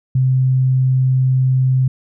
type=tone; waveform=sine; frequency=130 Hz; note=C3; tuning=11 cents flat; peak=-11 dBFS; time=0.15-1.88 s; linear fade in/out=5 ms; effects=none